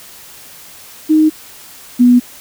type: tone pair in turn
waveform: sine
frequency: 311.1 / 245.3 Hz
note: D#4 / B3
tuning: 0 / -12 cents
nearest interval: major third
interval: 412 cents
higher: first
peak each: -6 / -4 dBFS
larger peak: second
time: 1.09-1.3 / 1.99-2.2 s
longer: neither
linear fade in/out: 20 ms
effects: white hiss -37 dBFS RMS until 2.4 s